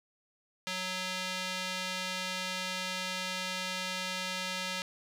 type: tone with band-pass filter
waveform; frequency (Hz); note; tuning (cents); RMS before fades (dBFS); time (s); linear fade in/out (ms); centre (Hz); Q
square; 185; F#3; 0; -36; 0.67-4.82; 0; 3600; 0.96
effects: none